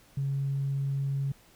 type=tone; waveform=sine; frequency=138.1 Hz; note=C#3; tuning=6 cents flat; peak=-26 dBFS; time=0.17-1.32 s; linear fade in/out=5 ms; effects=tanh soft clip ceiling -22 dBFS + pink hiss -59 dBFS RMS until 1.55 s